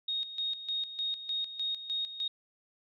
sine tone with tremolo, 3729 Hz, A#7, in tune, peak -30 dBFS, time 0.08-2.28 s, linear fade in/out 5 ms, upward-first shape square, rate 3.3 Hz, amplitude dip 70%, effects none

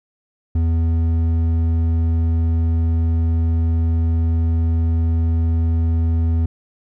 triangle tone with hard clipping, 82.3 Hz, E2, 2 cents flat, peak -16 dBFS, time 0.55-6.46 s, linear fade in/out 5 ms, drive 10 dB, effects none

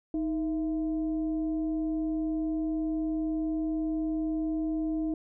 sine tone with frequency modulation, 314 Hz, D#4, 16 cents sharp, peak -27 dBFS, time 0.14-5.14 s, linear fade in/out 2 ms, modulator 355 Hz, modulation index 0.36, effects none

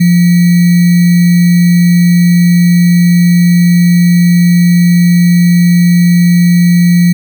sine tone with sample-and-hold, 174.6 Hz, F3, in tune, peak -3 dBFS, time 0-7.13 s, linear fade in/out 10 ms, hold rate 2100 Hz, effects none

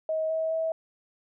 sine tone with pitch steps, 634 / 642 / 647 Hz, D#5 / E5 / E5, +32 / -46 / -32 cents, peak -25 dBFS, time 0.09-0.72 s, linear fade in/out 2 ms, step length 210 ms, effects none

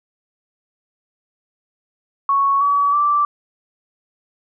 sine tone with pitch steps, 1108.7 / 1138.6 / 1169.2 Hz, C#6 / C#6 / D6, 0 / +46 / -8 cents, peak -13 dBFS, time 2.29-3.25 s, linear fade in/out 2 ms, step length 320 ms, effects none

